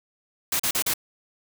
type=noise bursts; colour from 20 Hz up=white; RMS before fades=-24 dBFS; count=4; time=0.52-0.938 s; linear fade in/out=5 ms; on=76 ms; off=38 ms; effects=none